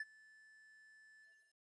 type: tone with ADSR envelope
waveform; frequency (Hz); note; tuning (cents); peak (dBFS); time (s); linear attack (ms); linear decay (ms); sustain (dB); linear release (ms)
triangle; 1747; A6; -13; -36; 0-1.56; 4; 35; -24; 340
effects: resampled to 22050 Hz + 13-bit